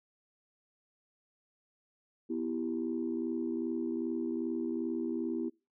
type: chord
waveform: sine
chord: E minor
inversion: second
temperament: equal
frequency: 246.9 / 329.6 / 392 Hz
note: B3 / E4 / G4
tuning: 0 / 0 / 0 cents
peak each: -35 / -34 / -39 dBFS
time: 2.29-5.5 s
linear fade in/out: 20 ms
effects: noise-tail reverb RT60 0.3 s tail -25 dB re dry + tanh soft clip ceiling -23 dBFS